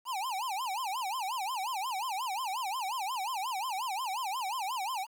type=tone with vibrato; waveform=square; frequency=889 Hz; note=A5; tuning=18 cents sharp; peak=-33 dBFS; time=0.05-5.07 s; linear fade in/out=50 ms; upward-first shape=sine; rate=5.6 Hz; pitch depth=300 cents each way; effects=10-bit